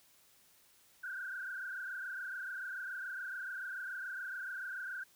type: tone with frequency modulation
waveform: sine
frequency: 1517 Hz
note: F#6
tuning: 43 cents sharp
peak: -39 dBFS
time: 1.03-5.04 s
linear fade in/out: 10 ms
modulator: 27 Hz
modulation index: 2.8
effects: white hiss -66 dBFS RMS until 5.15 s